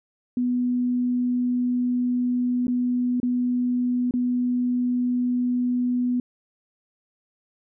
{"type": "tone with dropouts", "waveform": "sine", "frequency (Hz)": 246.9, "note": "B3", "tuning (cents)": 0, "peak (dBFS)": -20, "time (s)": [0.37, 6.2], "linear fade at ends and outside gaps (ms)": 2, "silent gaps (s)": [[2.669, 2.68], [3.201, 3.23], [4.11, 4.138]], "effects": []}